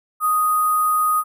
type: tone with sample-and-hold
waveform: sine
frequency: 1244.5 Hz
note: D#6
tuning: in tune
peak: -15 dBFS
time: 0.2-1.24 s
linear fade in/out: 50 ms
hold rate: 11025 Hz
effects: none